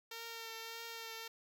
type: tone with vibrato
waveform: 5% pulse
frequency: 456 Hz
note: A#4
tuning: 38 cents flat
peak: -33 dBFS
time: 0.11-1.28 s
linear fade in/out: 5 ms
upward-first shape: triangle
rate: 1.7 Hz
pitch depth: 24 cents each way
effects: none